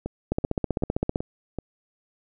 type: two click trains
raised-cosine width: 2 ms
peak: -16 / -10 dBFS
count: 5 / 14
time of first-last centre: 0.06-1.587 / 0.32-1.159 s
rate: 2.62 / 15.5 Hz
effects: none